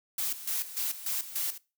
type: noise with tremolo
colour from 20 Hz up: blue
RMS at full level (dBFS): -31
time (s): 0.18-1.58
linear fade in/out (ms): 5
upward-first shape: square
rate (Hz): 3.4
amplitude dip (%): 75
effects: noise-tail reverb RT60 0.3 s tail -21 dB re dry

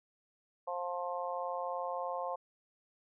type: harmonic tone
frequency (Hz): 176.7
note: F3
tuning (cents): +21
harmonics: 3 / 4 / 5 / 6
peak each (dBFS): -39 / -40 / -41 / -41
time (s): 0.67-2.36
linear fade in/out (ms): 10
effects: none

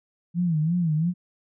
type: tone with vibrato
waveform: sine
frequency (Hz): 164.81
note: E3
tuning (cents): 0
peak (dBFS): -20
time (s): 0.34-1.14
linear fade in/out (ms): 50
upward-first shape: sine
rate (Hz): 2.9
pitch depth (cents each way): 140
effects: none

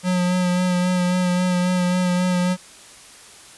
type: tone with vibrato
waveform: square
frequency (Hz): 180.5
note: F#3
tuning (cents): -43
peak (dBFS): -18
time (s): 0.03-2.57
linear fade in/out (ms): 50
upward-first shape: sine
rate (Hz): 3.7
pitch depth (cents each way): 21
effects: white hiss -44 dBFS RMS until 3.57 s + resampled to 24000 Hz

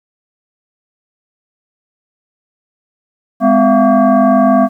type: tone with frequency modulation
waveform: sine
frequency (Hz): 207.7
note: G#3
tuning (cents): 0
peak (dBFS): -6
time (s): 3.4-4.69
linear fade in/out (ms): 50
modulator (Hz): 463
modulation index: 1.6
effects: 8-bit

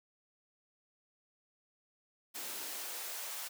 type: noise with high-pass filter sweep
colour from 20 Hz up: white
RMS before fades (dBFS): -42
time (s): 2.34-3.49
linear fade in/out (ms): 20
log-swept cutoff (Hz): 250 to 780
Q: 1.1
effects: none

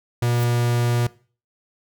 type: tone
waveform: 45% pulse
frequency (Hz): 120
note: B2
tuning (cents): -49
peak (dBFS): -18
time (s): 0.22-1.07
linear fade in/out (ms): 5
type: noise with exponential growth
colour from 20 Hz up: violet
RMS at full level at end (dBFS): -31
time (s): 0.25-0.44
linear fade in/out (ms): 2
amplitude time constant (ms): 40
effects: noise-tail reverb RT60 0.4 s tail -20 dB re dry

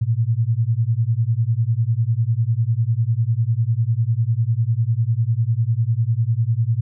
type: beating tone pair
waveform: sine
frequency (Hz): 110 / 120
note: A2 / B2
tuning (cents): 0 / -49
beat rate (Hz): 10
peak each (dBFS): -19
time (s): 0.01-6.81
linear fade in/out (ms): 10
effects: none

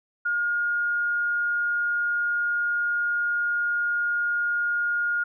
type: tone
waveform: sine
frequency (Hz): 1425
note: F6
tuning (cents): +34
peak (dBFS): -22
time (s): 0.25-5.24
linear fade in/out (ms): 10
effects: none

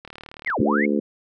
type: click train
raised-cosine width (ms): 0.3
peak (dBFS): -22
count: 18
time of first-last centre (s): 0.05-0.501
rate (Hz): 37.7
type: linear two-way sweep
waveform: sine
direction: down then up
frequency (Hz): 2259 to 75.6 to 2259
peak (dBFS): -21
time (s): 0.46-0.86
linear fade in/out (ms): 10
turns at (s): 0.6
type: harmonic tone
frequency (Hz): 72.6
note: D2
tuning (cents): -19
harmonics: 3 / 4 / 5 / 6 / 7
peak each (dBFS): -22 / -24 / -26 / -28 / -29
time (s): 0.59-1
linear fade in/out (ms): 5
effects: none

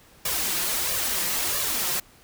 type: noise with flanger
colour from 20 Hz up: white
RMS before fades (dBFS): -26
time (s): 0.25-2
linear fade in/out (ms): 5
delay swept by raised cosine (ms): 1.7 to 5.8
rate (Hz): 1.5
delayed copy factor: +0.75
effects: pink hiss -54 dBFS RMS until 2.23 s

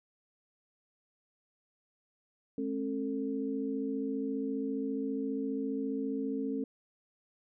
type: tone cluster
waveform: sine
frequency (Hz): 214.9 / 269.7 / 445.8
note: A3 / C#4 / A4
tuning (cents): -41 / -47 / +23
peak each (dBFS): -39 / -33 / -38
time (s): 2.58-6.64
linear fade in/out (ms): 2
effects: none

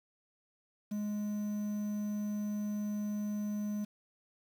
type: tone with quantisation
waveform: triangle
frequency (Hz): 208.5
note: G#3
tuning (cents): +7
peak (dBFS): -31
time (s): 0.91-3.85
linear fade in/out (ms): 10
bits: 9
effects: none

